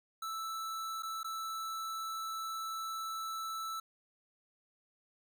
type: tone with dropouts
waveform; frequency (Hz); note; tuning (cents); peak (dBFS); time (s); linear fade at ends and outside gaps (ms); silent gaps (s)
square; 1318.5; E6; 0; -38; 0.22-3.8; 5; 1.024-1.031 / 1.232-1.244
effects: none